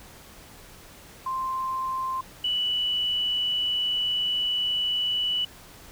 sine tone pair in turn, 1046.5 / 2960 Hz, C6 / F#7, 0 / 0 cents, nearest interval octave + tritone, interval 1800 cents, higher second, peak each -26 / -23 dBFS, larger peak second, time 1.26-2.21 / 2.44-5.45 s, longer second, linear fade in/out 5 ms, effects pink hiss -48 dBFS RMS until 5.91 s

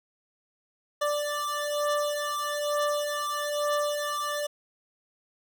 25% pulse beating tone pair, 587.3 / 588.4 Hz, D5 / D5, 0 / +3 cents, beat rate 1.1 Hz, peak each -26 dBFS, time 1.01-4.47 s, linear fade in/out 10 ms, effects none

